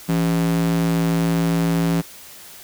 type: tone with high-pass filter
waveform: square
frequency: 56.3 Hz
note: A1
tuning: 40 cents sharp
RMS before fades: -19 dBFS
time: 0.08-2.02 s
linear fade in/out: 20 ms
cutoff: 200 Hz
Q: 7.3
effects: white hiss -41 dBFS RMS until 2.63 s